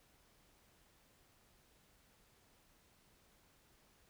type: silence
effects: pink hiss -70 dBFS RMS until 4.09 s